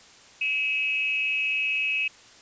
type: tone with frequency modulation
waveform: sine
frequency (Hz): 2575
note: E7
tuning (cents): -41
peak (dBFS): -23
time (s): 0.41-2.08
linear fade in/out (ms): 5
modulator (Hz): 266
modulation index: 0.54
effects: white hiss -51 dBFS RMS until 2.41 s + resampled to 16000 Hz